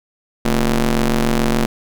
sawtooth ring-modulated tone, 124.5 Hz, B2, 14 cents sharp, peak -7 dBFS, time 0.45-1.66 s, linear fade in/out 5 ms, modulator 101 Hz, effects none

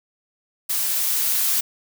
blue noise with level ramp, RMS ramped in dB -23 to -20 dBFS, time 0.69-1.61 s, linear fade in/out 10 ms, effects none

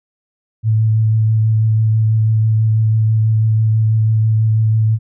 sine tone with vibrato, 110 Hz, A2, in tune, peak -10 dBFS, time 0.63-4.99 s, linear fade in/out 50 ms, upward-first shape sine, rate 6.1 Hz, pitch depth 14 cents each way, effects none

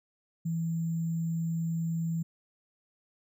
sine tone with sample-and-hold, 164.81 Hz, E3, in tune, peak -28 dBFS, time 0.45-2.23 s, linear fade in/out 10 ms, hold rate 7350 Hz, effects none

